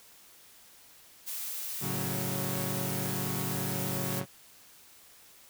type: noise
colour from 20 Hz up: blue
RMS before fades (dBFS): -37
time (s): 1.26-4.21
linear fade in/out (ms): 20
type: chord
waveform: sawtooth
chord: F# minor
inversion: first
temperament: equal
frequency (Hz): 110 / 138.59 / 185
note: A2 / C#3 / F#3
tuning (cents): 0 / 0 / 0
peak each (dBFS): -35 / -32 / -32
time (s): 1.8-4.26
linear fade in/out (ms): 50
effects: white hiss -56 dBFS RMS until 5.49 s